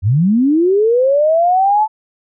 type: linear sweep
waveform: sine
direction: up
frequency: 85.4 to 880 Hz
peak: -9 dBFS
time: 0.02-1.88 s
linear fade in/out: 50 ms
effects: none